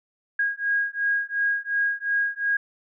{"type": "beating tone pair", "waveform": "sine", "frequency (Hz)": [1636, 1638.8], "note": ["G#6", "G#6"], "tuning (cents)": [-26, -24], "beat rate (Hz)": 2.8, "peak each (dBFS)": -25, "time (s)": [0.39, 2.57], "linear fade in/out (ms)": 5, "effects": []}